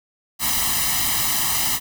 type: noise with comb filter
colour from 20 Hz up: white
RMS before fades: -21 dBFS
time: 0.39-1.8 s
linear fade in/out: 50 ms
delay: 1 ms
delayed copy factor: +0.85
effects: none